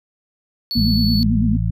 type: tone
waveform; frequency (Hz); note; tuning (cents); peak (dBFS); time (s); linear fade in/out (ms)
triangle; 4435; C#8; 0; -20; 0.71-1.23; 0
type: tone with vibrato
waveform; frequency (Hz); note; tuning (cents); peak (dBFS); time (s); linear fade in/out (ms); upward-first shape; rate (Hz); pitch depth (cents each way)
sine; 220; A3; 0; -16; 0.75-1.57; 10; sine; 9; 140
type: harmonic tone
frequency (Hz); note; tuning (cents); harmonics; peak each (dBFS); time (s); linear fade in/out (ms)
55.5; A1; +16; 1 / 2 / 3; -21 / -20 / -23; 0.76-1.71; 10
effects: none